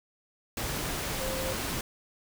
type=tone in noise; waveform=sine; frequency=526 Hz; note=C5; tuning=9 cents sharp; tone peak=-34 dBFS; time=1.2-1.53 s; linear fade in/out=2 ms; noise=pink; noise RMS=-33 dBFS; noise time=0.57-1.81 s; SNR=-4 dB; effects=none